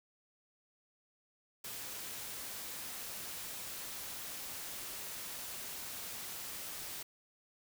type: noise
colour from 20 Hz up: white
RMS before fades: -44 dBFS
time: 1.64-7.03 s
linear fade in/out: 5 ms
effects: none